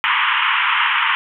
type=band-pass noise; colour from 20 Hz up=pink; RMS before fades=-17 dBFS; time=0.04-1.15 s; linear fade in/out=0 ms; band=910 to 3200 Hz; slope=96 dB/octave; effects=none